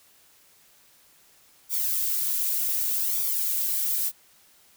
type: noise with flanger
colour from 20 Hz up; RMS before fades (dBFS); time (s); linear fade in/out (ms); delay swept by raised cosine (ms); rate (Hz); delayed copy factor
violet; -26; 1.69-4.12; 50; 0.85 to 3.35; 0.66; +0.75
effects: white hiss -58 dBFS RMS until 4.76 s